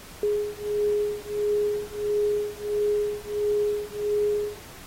sine beating tone pair, 415.3 / 416.8 Hz, G#4 / G#4, 0 / +6 cents, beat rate 1.5 Hz, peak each -26 dBFS, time 0.23-4.59 s, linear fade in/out 2 ms, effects pink hiss -45 dBFS RMS until 4.86 s + AAC 48 kbps

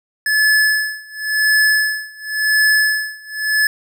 square tone with tremolo, 1722 Hz, A6, 38 cents flat, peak -11 dBFS, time 0.26-3.67 s, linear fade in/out 2 ms, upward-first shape sine, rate 0.93 Hz, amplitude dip 95%, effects none

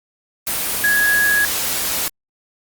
sine tone in noise, 1667 Hz, G#6, 6 cents sharp, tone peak -13 dBFS, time 0.84-1.45 s, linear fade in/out 0 ms, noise white, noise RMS -21 dBFS, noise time 0.47-2.08 s, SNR +5 dB, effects Opus 24 kbps

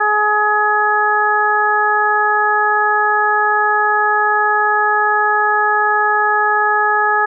harmonic tone, 421.3 Hz, G#4, 25 cents sharp, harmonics 1 / 2 / 3 / 4, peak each -22 / -16 / -17 / -16 dBFS, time 0-7.26 s, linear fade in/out 10 ms, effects none

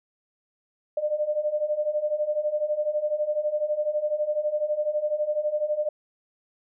sine beating tone pair, 594 / 606 Hz, D5 / D#5, +20 / -46 cents, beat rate 12 Hz, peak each -28 / -25 dBFS, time 0.97-5.89 s, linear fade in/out 5 ms, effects none

